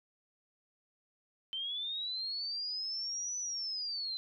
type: linear two-way sweep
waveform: sine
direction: up then down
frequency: 3081 to 6000 to 4026 Hz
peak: -35 dBFS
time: 1.53-4.17 s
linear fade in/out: 0 ms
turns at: 3.38 s
effects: none